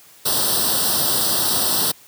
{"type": "noise with comb filter", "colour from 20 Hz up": "white", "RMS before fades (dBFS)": -19, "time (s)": [0.25, 1.92], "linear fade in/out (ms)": 10, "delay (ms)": 0.22, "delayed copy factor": 0.9, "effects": ["white hiss -48 dBFS RMS until 2.07 s", "high-pass 100 Hz 12 dB/octave"]}